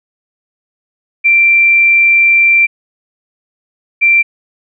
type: tone pair in turn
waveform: sine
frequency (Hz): 2356 / 2356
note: D7 / D7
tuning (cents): +5 / +5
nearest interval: unison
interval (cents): 0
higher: neither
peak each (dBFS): -5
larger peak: neither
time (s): 1.24-2.67 / 4.01-4.23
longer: first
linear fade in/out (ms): 20
effects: none